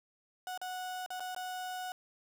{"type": "tone with dropouts", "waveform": "35% pulse", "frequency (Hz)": 736, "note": "F#5", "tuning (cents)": -9, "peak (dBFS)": -36, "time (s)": [0.47, 1.92], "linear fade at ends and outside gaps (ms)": 1, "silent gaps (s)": [[0.576, 0.615], [1.062, 1.104], [1.197, 1.204], [1.348, 1.363]], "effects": []}